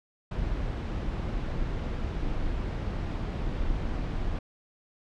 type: noise with amplitude modulation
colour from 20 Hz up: brown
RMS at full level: -29 dBFS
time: 0.31-4.39 s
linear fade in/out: 5 ms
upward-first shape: sine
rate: 283 Hz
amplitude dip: 30%
effects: low-pass 4000 Hz 12 dB/octave